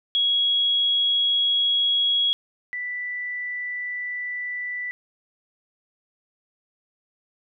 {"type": "tone pair in turn", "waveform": "sine", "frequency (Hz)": [3322, 1975.3], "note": ["G#7", "B6"], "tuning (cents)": [0, 0], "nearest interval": "major sixth", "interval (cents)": 900, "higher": "first", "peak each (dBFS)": [-18, -27], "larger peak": "first", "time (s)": [[0.15, 2.33], [2.73, 4.91]], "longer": "neither", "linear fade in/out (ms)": 0, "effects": []}